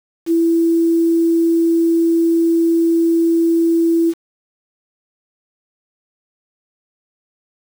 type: tone with quantisation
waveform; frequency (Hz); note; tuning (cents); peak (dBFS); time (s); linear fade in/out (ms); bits
sine; 332.8; E4; +17; -11; 0.26-4.14; 50; 6
effects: none